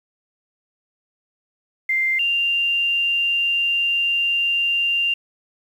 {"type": "tone pair in turn", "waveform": "sine", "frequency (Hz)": [2093, 2786], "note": ["C7", "F7"], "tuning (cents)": [0, -5], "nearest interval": "perfect fourth", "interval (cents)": 495, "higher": "second", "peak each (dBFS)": -17, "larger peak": "neither", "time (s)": [[1.89, 2.19], [2.19, 5.14]], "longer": "second", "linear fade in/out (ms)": 5, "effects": ["8-bit"]}